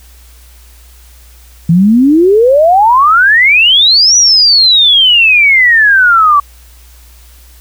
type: exponential two-way sweep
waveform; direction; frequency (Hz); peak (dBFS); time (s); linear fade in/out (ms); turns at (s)
sine; up then down; 160.3 to 5920 to 1133; -3; 1.69-6.4; 5; 4.16
effects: added 60 Hz sine -36 dBFS peak until 7.6 s + white hiss -43 dBFS RMS until 7.6 s